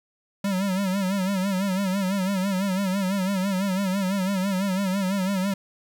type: tone with vibrato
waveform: square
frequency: 192.2 Hz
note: G3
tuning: 34 cents flat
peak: -23 dBFS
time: 0.44-5.54 s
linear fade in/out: 5 ms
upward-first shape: sine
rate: 6 Hz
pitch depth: 87 cents each way
effects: 10-bit